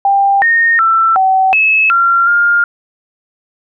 sine tone with pitch steps, 793 / 1844 / 1336 / 761 / 2591 / 1375 / 1409 Hz, G5 / A#6 / E6 / F#5 / E7 / F6 / F6, +20 / -19 / +23 / +48 / -30 / -27 / +15 cents, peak -7 dBFS, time 0.05-2.64 s, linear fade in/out 2 ms, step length 370 ms, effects none

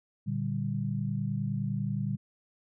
sine chord, G minor, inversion first, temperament equal, 116.54 / 146.83 / 196 Hz, Bb2 / D3 / G3, 0 / 0 / 0 cents, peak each -33 dBFS, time 0.26-2.17 s, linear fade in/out 20 ms, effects none

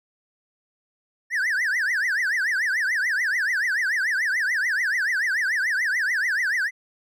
triangle tone with vibrato, 1739 Hz, A6, 21 cents flat, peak -19 dBFS, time 1.3-6.71 s, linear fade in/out 50 ms, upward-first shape triangle, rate 6.9 Hz, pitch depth 300 cents each way, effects none

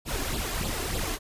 pink noise with flanger, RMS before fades -30 dBFS, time 0.05-1.19 s, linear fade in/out 50 ms, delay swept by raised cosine 0.24 to 2.94 ms, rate 3.3 Hz, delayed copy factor +0.7, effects resampled to 32000 Hz

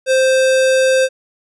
square tone, 523.3 Hz, C5, in tune, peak -11 dBFS, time 0.06-1.09 s, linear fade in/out 50 ms, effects resampled to 24000 Hz

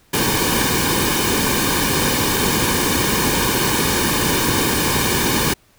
pink noise with comb filter, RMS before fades -18 dBFS, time 0.13-5.54 s, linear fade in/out 10 ms, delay 1.5 ms, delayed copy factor -0.7, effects pink hiss -55 dBFS RMS until 5.78 s

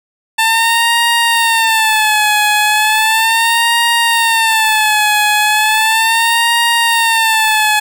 15% pulse tone with vibrato, 888 Hz, A5, 16 cents sharp, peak -3 dBFS, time 0.38-7.8 s, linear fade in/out 10 ms, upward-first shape sine, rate 0.36 Hz, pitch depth 93 cents each way, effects none

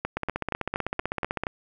two click trains, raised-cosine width 0.5 ms, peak -12 / -12 dBFS, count 21 / 7, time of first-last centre 0.17-1.436 / 0.05-1.468 s, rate 15.8 / 4.23 Hz, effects none

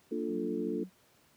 sine chord, Bb major seventh, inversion none, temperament equal with one note detuned, 231.3 / 293.7 / 349.2 / 440 Hz, Bb3 / D4 / F4 / A4, -13 / 0 / 0 / 0 cents, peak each -37 dBFS, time 0.11-0.84 s, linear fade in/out 10 ms
sine tone with tremolo, 186.1 Hz, F#3, 10 cents sharp, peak -38 dBFS, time 0.27-0.9 s, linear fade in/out 50 ms, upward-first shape triangle, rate 13 Hz, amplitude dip 50%
effects pink hiss -65 dBFS RMS until 1.36 s + high-pass 100 Hz 12 dB/octave

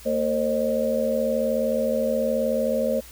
sine tone cluster, 227.7 / 458.3 / 532 / 611 Hz, A#3 / A#4 / C5 / D#5, -40 / -29 / +29 / -32 cents, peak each -27 / -31 / -23 / -27 dBFS, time 0.05-3.01 s, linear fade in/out 20 ms, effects added 60 Hz sine -46 dBFS peak until 3.11 s + white hiss -46 dBFS RMS until 3.11 s

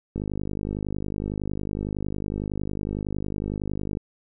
click train, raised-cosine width 3 ms, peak -16 dBFS, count 195, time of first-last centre 0.16-3.971 s, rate 50.9 Hz, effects none

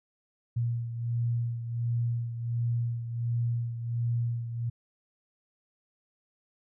sine beating tone pair, 117.8 / 119.2 Hz, A#2 / A#2, +19 / +39 cents, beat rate 1.4 Hz, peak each -28 / -35 dBFS, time 0.56-4.7 s, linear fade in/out 10 ms, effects none

